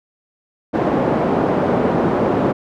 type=band-pass noise; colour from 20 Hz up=pink; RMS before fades=-17 dBFS; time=0.73-2.53 s; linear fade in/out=20 ms; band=210 to 730 Hz; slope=12 dB/octave; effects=none